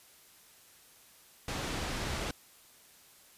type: low-pass noise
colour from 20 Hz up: pink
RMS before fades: -36 dBFS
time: 1.48-2.31 s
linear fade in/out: 2 ms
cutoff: 6600 Hz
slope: 12 dB/octave
effects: white hiss -59 dBFS RMS until 3.37 s + resampled to 32000 Hz